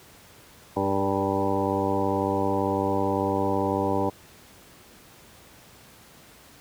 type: harmonic tone with a mistuned harmonic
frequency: 98 Hz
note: G2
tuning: in tune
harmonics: 1 / 2 / 3 / 4 / 5 / 6 / 8 / 9 / 10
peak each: -32 / -32 / -29 / -30 / -30 / -31 / -31 / -33 / -32 dBFS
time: 0.76-4.1 s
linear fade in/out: 10 ms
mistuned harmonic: 5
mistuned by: -19 cents
effects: pink hiss -51 dBFS RMS until 6.6 s + high-pass 60 Hz 12 dB/octave